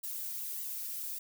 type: noise with flanger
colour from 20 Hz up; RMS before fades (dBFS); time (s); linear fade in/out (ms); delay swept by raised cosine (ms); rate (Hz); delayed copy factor
violet; -39; 0.03-1.19; 10; 1 to 2.9; 1.7; +0.9
effects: none